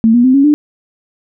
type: tone with pitch steps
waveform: sine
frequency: 224.8 / 240.9 / 258.2 / 276.8 / 296.6 Hz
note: A3 / B3 / C4 / C#4 / D4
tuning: +37 / -43 / -23 / -2 / +17 cents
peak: -5 dBFS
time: 0.04-0.54 s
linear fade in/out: 0 ms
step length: 100 ms
effects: none